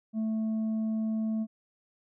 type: tone with tanh clipping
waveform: triangle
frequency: 220 Hz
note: A3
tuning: in tune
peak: -28 dBFS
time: 0.13-1.47 s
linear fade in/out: 50 ms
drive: 8 dB
effects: none